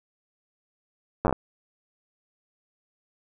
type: slowing click train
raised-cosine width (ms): 1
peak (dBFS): -9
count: 7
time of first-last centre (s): 1.25-1.327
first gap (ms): 9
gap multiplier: 1.14
effects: none